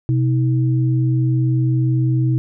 sine tone pair together, 127.29 / 318.9 Hz, C3 / D#4, -47 / +43 cents, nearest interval octave + major third, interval 1590 cents, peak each -14 / -23 dBFS, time 0.09-2.38 s, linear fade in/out 0 ms, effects none

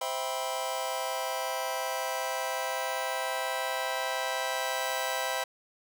sawtooth chord, C major seventh, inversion none, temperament just, 523.3 / 654.1 / 784.9 / 981.1 Hz, C5 / E5 / G5 / B5, 0 / -14 / +2 / -12 cents, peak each -32 dBFS, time 0.01-5.44 s, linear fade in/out 5 ms, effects none

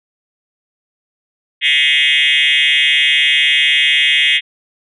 sine tone with frequency modulation, 2684 Hz, E7, 31 cents sharp, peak -8 dBFS, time 1.61-4.41 s, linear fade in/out 50 ms, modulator 144 Hz, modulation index 5.4, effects tanh soft clip ceiling -6 dBFS

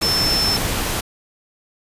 sine tone in noise, 5310 Hz, E8, 12 cents sharp, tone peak -17 dBFS, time 0.02-0.57 s, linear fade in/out 10 ms, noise pink, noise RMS -22 dBFS, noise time 0.01-1.01 s, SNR +2 dB, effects resampled to 32000 Hz

